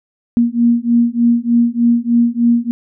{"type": "beating tone pair", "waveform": "sine", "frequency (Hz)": [234.6, 237.9], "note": ["A#3", "A#3"], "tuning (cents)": [11, 35], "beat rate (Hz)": 3.3, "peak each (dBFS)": -13, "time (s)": [0.37, 2.71], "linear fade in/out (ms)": 0, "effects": []}